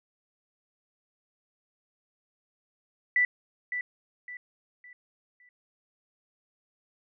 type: tone with echo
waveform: sine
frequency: 1975.5 Hz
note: B6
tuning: in tune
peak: -20 dBFS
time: 3.16-3.25 s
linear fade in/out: 2 ms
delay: 560 ms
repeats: 4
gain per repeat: -9 dB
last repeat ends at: 5.49 s
effects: none